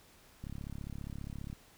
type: click train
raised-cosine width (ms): 5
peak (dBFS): -30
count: 39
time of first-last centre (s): 0.44-1.529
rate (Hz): 34.9
effects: pink hiss -61 dBFS RMS until 1.77 s